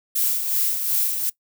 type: noise with tremolo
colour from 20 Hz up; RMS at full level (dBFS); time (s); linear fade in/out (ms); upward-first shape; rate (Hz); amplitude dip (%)
violet; -20; 0.15-1.3; 10; sine; 2.7; 50
effects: noise-tail reverb RT60 0.1 s tail -21 dB re dry